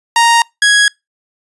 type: tone pair in turn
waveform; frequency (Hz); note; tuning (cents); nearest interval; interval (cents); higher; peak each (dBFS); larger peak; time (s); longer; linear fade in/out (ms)
sawtooth; 932.3 / 1661.2; A#5 / G#6; 0 / 0; minor seventh; 1000; second; -3; neither; 0.16-0.42 / 0.62-0.88; neither; 2
effects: noise-tail reverb RT60 0.2 s tail -26 dB re dry + resampled to 24000 Hz